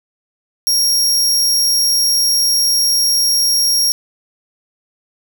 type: tone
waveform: sawtooth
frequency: 5588 Hz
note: F8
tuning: in tune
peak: -9 dBFS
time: 0.67-3.92 s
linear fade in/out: 0 ms
effects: none